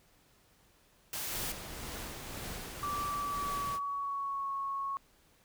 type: noise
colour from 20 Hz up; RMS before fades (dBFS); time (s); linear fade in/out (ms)
white; -38; 1.13-1.52; 2
type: noise with tremolo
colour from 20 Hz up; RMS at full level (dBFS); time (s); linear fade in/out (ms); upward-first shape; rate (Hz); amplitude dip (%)
pink; -41; 1.29-3.8; 50; triangle; 1.9; 35
type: tone with pitch glide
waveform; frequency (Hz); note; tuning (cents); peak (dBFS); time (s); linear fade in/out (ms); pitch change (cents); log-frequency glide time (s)
sine; 1163 to 1101.5; D6 to C#6; -17 to -11; -33; 2.83-4.97; 0; -94; 3.03-4.51
effects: pink hiss -66 dBFS RMS until 5.44 s